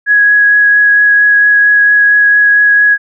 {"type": "tone with vibrato", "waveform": "sine", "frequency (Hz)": 1667, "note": "G#6", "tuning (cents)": 6, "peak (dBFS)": -4, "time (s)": [0.06, 2.98], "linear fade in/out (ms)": 50, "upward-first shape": "triangle", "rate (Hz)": 4.4, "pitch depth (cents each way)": 10, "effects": []}